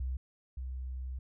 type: tone pair in turn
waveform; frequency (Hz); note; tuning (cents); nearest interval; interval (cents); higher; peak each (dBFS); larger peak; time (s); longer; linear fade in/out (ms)
sine; 64.1 / 64.1; C2 / C2; -35 / -35; unison; 0; neither; -32 / -36; first; 0-0.17 / 0.57-1.19; second; 5
effects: none